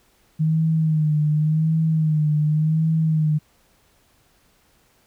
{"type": "tone with vibrato", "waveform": "sine", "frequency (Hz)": 155.56, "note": "D#3", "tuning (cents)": 0, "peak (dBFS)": -16, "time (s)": [0.39, 3.39], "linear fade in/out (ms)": 20, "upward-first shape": "sine", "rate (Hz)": 0.89, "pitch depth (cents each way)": 55, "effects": ["pink hiss -60 dBFS RMS until 5.06 s"]}